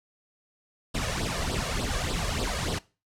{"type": "noise with flanger", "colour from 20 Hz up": "pink", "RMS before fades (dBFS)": -29, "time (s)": [0.94, 2.79], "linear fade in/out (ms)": 10, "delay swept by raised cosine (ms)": [0.22, 1.82], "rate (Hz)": 3.4, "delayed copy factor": 0.75, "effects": ["noise-tail reverb RT60 0.3 s tail -20 dB re dry", "low-pass 8000 Hz 12 dB/octave"]}